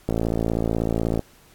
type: click train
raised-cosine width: 2 ms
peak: -9 dBFS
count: 63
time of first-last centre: 0.09-1.193 s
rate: 56.2 Hz
effects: pink hiss -54 dBFS RMS until 1.54 s + AAC 64 kbps